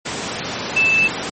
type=tone in noise; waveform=sine; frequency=2637 Hz; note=E7; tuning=in tune; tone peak=-12 dBFS; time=0.76-1.08 s; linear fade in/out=10 ms; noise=pink; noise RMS=-24 dBFS; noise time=0.05-1.3 s; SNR=+9 dB; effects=high-pass 150 Hz 12 dB/octave + MP3 32 kbps